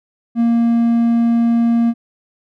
triangle tone, 233.1 Hz, A#3, in tune, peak -9 dBFS, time 0.35-1.94 s, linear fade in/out 50 ms, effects none

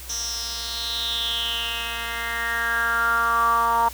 10% pulse tone with band-pass filter sweep, 232.1 Hz, A#3, 7 cents flat, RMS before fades -24 dBFS, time 0.09-3.89 s, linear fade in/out 10 ms, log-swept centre 6000 to 950 Hz, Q 6.5, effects added 60 Hz sine -39 dBFS peak until 3.93 s + white hiss -40 dBFS RMS until 3.93 s

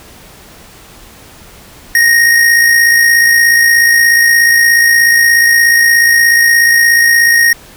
square tone with amplitude modulation, 1864.7 Hz, A#6, in tune, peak -4 dBFS, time 1.95-7.53 s, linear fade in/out 2 ms, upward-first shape sine, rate 56.8 Hz, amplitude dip 40%, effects pink hiss -37 dBFS RMS until 7.76 s

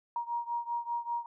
sine beating tone pair, 943 / 948.1 Hz, A#5 / A#5, +20 / +29 cents, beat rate 5.1 Hz, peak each -34 / -36 dBFS, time 0.16-1.26 s, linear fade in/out 2 ms, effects none

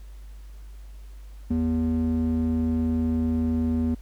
square tone with band-pass filter, 80.6 Hz, E2, 38 cents flat, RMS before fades -24 dBFS, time 1.5-3.95 s, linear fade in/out 10 ms, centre 200 Hz, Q 8.2, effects added 50 Hz sine -39 dBFS peak until 4.01 s + pink hiss -59 dBFS RMS until 4.01 s

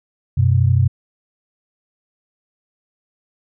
sine tone pair together, 93.8 / 126.08 Hz, F#2 / B2, +24 / +36 cents, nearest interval perfect fourth, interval 512 cents, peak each -14 dBFS, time 0.37-0.88 s, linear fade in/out 10 ms, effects none

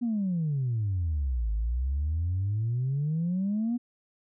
sine exponential two-way sweep, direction down then up, 246 to 52 to 246 Hz, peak -24 dBFS, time 0.01-3.78 s, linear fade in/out 20 ms, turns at 1.52 s, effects tanh soft clip ceiling -22 dBFS

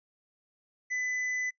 sine tone with hard clipping, 2003 Hz, B6, 24 cents sharp, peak -31 dBFS, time 0.9-1.51 s, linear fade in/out 20 ms, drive 6 dB, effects noise-tail reverb RT60 0.1 s tail -21 dB re dry + resampled to 16000 Hz

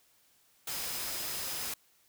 sine tone in noise, 5060 Hz, D#8, 28 cents sharp, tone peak -45 dBFS, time 0.7-1.7 s, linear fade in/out 5 ms, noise white, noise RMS -37 dBFS, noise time 0.67-1.74 s, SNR -11 dB, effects white hiss -67 dBFS RMS until 2.08 s

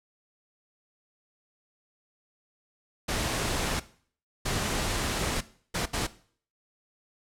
pink noise bursts at uneven times, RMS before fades -29 dBFS, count 4, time 3.08-3.8 / 4.45-5.41 / 5.74-5.86 / 5.93-6.07 s, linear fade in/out 10 ms, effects noise-tail reverb RT60 0.5 s tail -17 dB re dry + low-pass 10000 Hz 12 dB/octave

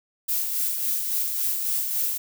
violet noise with tremolo, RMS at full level -24 dBFS, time 0.28-2.18 s, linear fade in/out 10 ms, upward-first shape sine, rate 3.6 Hz, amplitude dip 40%, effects none

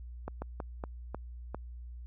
slowing click train, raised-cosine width 1 ms, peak -23 dBFS, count 6, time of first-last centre 0.28-1.546 s, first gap 140 ms, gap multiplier 1.3, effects added 60 Hz sine -42 dBFS peak until 2.06 s

